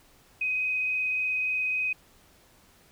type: tone with frequency modulation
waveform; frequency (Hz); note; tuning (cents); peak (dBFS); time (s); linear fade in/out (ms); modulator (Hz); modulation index
sine; 2514; D#7; +17; -25; 0.41-1.93; 5; 23.5; 0.79
effects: pink hiss -59 dBFS RMS until 2.91 s